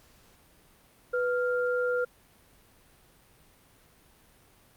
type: tone pair together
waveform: sine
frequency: 493.9 / 1396.9 Hz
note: B4 / F6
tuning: 0 / 0 cents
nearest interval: octave + tritone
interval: 1800 cents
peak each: -26 / -31 dBFS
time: 1.13-2.05 s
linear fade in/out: 10 ms
effects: pink hiss -60 dBFS RMS until 4.76 s + Opus 48 kbps